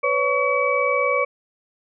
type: tone cluster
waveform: sine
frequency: 502 / 562 / 1127 / 2286 Hz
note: B4 / C#5 / C#6 / D7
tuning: +28 / +24 / +28 / -47 cents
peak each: -23 dBFS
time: 0.03-1.25 s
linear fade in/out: 10 ms
effects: none